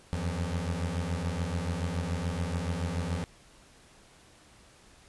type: beating tone pair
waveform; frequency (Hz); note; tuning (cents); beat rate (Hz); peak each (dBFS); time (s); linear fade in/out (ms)
25% pulse; 82.41 / 89.41; E2 / F2; 0 / +41; 7; -29; 0.13-3.24; 0
effects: pink hiss -57 dBFS RMS until 5.08 s + resampled to 24000 Hz